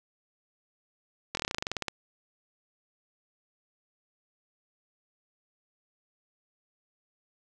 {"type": "slowing click train", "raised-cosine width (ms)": 0.2, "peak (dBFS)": -13, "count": 15, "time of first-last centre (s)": [1.35, 1.883], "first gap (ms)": 22, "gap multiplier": 1.08, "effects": []}